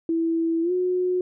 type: tone with pitch glide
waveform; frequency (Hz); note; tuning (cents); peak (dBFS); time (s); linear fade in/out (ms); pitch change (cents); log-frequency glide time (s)
sine; 329.6 to 363.6; E4 to F#4; 0 to -30; -20; 0.09-1.21; 2; +170; 0.62-0.72
effects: none